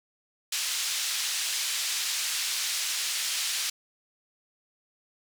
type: band-pass noise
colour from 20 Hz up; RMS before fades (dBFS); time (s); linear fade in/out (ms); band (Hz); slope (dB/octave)
pink; -30; 0.52-3.7; 5; 3100 to 8800; 12
effects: none